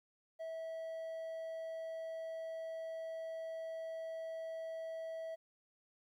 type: tone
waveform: triangle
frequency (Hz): 650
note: E5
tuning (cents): -24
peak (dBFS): -39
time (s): 0.39-5.36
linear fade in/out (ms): 20
effects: 13-bit